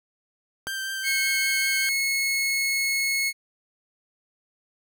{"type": "click", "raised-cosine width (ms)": 0.5, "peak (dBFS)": -19, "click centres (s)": 0.67}
{"type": "tone with vibrato", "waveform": "sawtooth", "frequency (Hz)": 1568, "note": "G6", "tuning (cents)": 0, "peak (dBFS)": -25, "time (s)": [0.67, 1.89], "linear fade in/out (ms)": 0, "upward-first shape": "triangle", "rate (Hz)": 5.2, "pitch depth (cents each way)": 14}
{"type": "tone", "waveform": "sawtooth", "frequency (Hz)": 2182, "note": "C#7", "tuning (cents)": -28, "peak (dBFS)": -19, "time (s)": [1.03, 3.33], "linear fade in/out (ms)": 50}
{"effects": []}